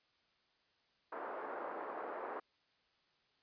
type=band-pass noise; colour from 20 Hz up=pink; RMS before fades=-44 dBFS; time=1.12-2.4 s; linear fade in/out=5 ms; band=380 to 1400 Hz; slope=24 dB/octave; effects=white hiss -75 dBFS RMS until 3.42 s + resampled to 11025 Hz